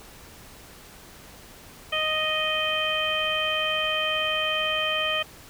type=harmonic tone; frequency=622.3 Hz; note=D#5; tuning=in tune; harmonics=1 / 2 / 3 / 4 / 5; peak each=-30 / -31 / -32 / -29 / -27 dBFS; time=1.92-5.23 s; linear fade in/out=10 ms; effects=pink hiss -47 dBFS RMS until 5.49 s